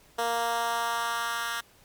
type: tone with high-pass filter sweep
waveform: 10% pulse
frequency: 233.1 Hz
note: A#3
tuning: in tune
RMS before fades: -29 dBFS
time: 0.18-1.61 s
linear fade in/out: 10 ms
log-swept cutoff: 540 to 1600 Hz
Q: 1.5
effects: pink hiss -58 dBFS RMS until 1.84 s + MP3 96 kbps